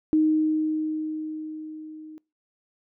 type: tone with level ramp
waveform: sine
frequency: 311.1 Hz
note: D#4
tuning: in tune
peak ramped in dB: -16 to -40 dBFS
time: 0.13-2.18 s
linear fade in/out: 0 ms
effects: noise-tail reverb RT60 0.3 s tail -26 dB re dry